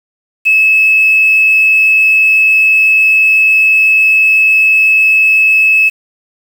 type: tone with quantisation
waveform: sine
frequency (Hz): 2594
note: E7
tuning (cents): -28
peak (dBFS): -5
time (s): 0.45-5.9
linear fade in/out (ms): 20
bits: 5
effects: none